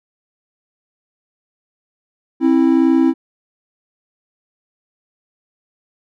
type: tone pair together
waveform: triangle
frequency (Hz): 265.3 / 327.2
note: C4 / E4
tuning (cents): +24 / -13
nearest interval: major third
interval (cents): 363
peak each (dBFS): -11 / -11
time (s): 2.4-3.14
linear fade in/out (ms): 50
effects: none